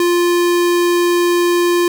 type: tone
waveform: square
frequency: 349.2 Hz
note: F4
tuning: in tune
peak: -12 dBFS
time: 0-1.88 s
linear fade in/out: 2 ms
effects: none